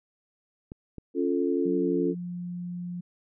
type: clicks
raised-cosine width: 3 ms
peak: -26 dBFS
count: 2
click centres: 0.719 / 0.983 s
type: chord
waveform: sine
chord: Db augmented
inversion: none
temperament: equal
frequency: 277.2 / 349.2 / 440 Hz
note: Db4 / F4 / A4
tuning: 0 / 0 / 0 cents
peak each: -27 / -27 / -29 dBFS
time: 1.14-2.15 s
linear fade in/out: 50 ms
type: tone with pitch glide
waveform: sine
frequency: 184.3 to 176.49 Hz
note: F#3 to F3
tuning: -7 to +18 cents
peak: -32 dBFS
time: 1.65-3.01 s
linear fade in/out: 10 ms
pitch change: -75 cents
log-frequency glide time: 1.77-1.99 s
effects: none